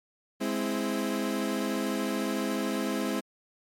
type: chord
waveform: 30% pulse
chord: Ab augmented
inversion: none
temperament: equal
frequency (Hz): 207.7 / 261.6 / 329.6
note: Ab3 / C4 / E4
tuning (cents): 0 / 0 / 0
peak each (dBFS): -29 / -29 / -31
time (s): 0.4-3.21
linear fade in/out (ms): 20
effects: MP3 64 kbps